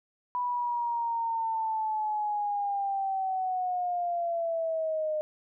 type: linear sweep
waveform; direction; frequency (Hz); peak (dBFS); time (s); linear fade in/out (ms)
sine; down; 987.8 to 610; -27; 0.35-5.21; 0
effects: none